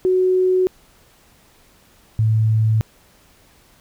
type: tone pair in turn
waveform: sine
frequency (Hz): 370 / 110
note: F#4 / A2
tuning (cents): 0 / 0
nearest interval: octave + major sixth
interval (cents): 2100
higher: first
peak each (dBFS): -13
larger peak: neither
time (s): 0.05-0.67 / 2.19-2.81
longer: neither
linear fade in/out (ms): 0
effects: pink hiss -53 dBFS RMS until 3.8 s